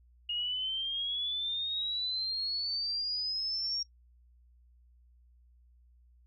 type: exponential sweep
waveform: sine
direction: up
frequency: 2858 to 5588 Hz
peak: -31 dBFS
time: 0.29-3.83 s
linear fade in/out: 5 ms
effects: noise-tail reverb RT60 0.1 s tail -22 dB re dry + added 60 Hz sine -59 dBFS peak until 6.26 s